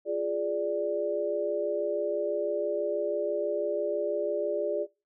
sine chord, D diminished, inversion first, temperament equal, 349.2 / 415.3 / 587.3 Hz, F4 / Ab4 / D5, 0 / 0 / 0 cents, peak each -34 / -31 / -29 dBFS, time 0.05-4.87 s, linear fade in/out 50 ms, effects noise-tail reverb RT60 0.3 s tail -23 dB re dry

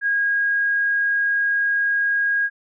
sine tone, 1636 Hz, G#6, 26 cents flat, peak -17 dBFS, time 0.01-2.5 s, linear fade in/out 50 ms, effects none

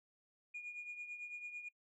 sine tone with tremolo, 2437 Hz, D#7, 37 cents flat, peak -40 dBFS, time 0.54-1.69 s, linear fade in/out 10 ms, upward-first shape triangle, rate 9 Hz, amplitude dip 70%, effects noise-tail reverb RT60 0.1 s tail -24 dB re dry + tanh soft clip ceiling -40 dBFS

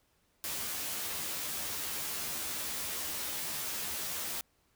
white noise with comb filter, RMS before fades -37 dBFS, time 0.44-4.41 s, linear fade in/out 0 ms, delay 13 ms, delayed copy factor +0.85, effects pink hiss -72 dBFS RMS until 4.75 s

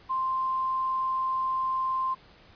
sine tone with quantisation, 1046.5 Hz, C6, in tune, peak -25 dBFS, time 0.09-2.15 s, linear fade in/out 20 ms, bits 9, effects pink hiss -55 dBFS RMS until 2.55 s + resampled to 11025 Hz

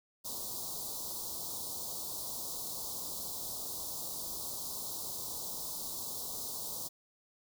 white band-stop noise, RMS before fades -40 dBFS, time 0.24-6.89 s, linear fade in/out 20 ms, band 1100 to 3800 Hz, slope 48 dB/octave, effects none

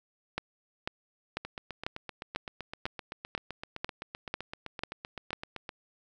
two click trains, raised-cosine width 0.3 ms, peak -22 / -15 dBFS, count 34 / 11, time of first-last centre 1.45-5.692 / 0.38-5.33 s, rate 7.78 / 2.02 Hz, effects none

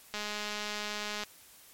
click train, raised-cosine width 0.2 ms, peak -19 dBFS, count 230, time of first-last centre 0.14-1.236 s, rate 209 Hz, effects white hiss -56 dBFS RMS until 1.73 s + MP3 64 kbps

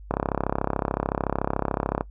click train, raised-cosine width 1 ms, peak -9 dBFS, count 65, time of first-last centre 0.11-2.009 s, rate 33.7 Hz, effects noise-tail reverb RT60 0.1 s tail -20 dB re dry + added 50 Hz sine -40 dBFS peak until 2.1 s

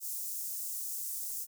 white high-pass noise, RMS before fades -38 dBFS, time 0-1.47 s, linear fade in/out 50 ms, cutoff 6500 Hz, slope 24 dB/octave, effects none

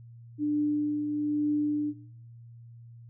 sine tone with tremolo, 296.7 Hz, D4, 18 cents sharp, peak -23 dBFS, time 0.38-1.94 s, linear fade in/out 50 ms, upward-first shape triangle, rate 1.1 Hz, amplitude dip 45%, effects noise-tail reverb RT60 0.6 s tail -20 dB re dry + added 117 Hz sine -46 dBFS peak until 3.09 s

